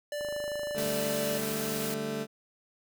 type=tone; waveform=square; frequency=587.3 Hz; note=D5; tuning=in tune; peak=-33 dBFS; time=0.12-1.38 s; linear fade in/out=2 ms
type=click train; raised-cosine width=1 ms; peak=-30 dBFS; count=19; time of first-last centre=0.21-0.902 s; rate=26 Hz
type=chord; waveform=20% pulse; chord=D suspended fourth; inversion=none; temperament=just; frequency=146.83 / 195.78 / 220.2 Hz; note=D3 / G3 / A3; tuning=0 / -2 / +2 cents; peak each=-34 / -35 / -29 dBFS; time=0.74-2.27 s; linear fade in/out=50 ms
type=noise; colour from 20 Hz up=white; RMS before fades=-37 dBFS; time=0.78-1.94 s; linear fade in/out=0 ms
effects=none